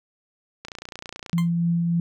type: click train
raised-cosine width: 0.2 ms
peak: -18 dBFS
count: 21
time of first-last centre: 0.65-1.33 s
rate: 29.4 Hz
type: tone with tremolo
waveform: sine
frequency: 170 Hz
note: F3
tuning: 46 cents flat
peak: -18 dBFS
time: 1.33-2 s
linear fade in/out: 2 ms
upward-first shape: triangle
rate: 3.4 Hz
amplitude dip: 25%
type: tone with exponential decay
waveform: 20% pulse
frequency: 1046.5 Hz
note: C6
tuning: in tune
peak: -23 dBFS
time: 1.38-1.5 s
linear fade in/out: 1 ms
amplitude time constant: 24 ms
effects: none